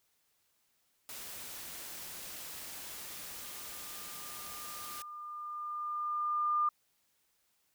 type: noise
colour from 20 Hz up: white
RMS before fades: -45 dBFS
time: 1.09-5.02 s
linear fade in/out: 0 ms
type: tone with exponential growth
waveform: sine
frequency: 1204 Hz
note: D6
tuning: 43 cents sharp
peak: -26 dBFS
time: 2.91-6.69 s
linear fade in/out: 5 ms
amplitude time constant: 820 ms
effects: white hiss -75 dBFS RMS until 7.74 s